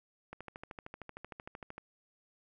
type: click train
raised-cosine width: 0.5 ms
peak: -29 dBFS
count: 20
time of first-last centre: 0.33-1.78 s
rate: 13.1 Hz
effects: none

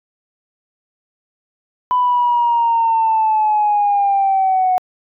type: linear sweep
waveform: sine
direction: down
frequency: 1000 to 733 Hz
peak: -11 dBFS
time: 1.91-4.78 s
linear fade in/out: 0 ms
effects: tanh soft clip ceiling -7 dBFS

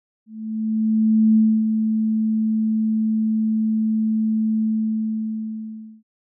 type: tone with ADSR envelope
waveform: sine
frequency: 219.1 Hz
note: A3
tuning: 7 cents flat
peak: -11 dBFS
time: 0.26-6.03 s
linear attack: 1100 ms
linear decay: 280 ms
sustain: -6 dB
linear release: 1400 ms
effects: none

